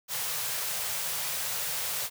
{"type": "band-stop noise", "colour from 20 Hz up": "white", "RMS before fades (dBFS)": -32, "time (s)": [0.08, 2.1], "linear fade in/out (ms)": 50, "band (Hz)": [180, 440], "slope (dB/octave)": 48, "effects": ["high-pass 100 Hz 12 dB/octave"]}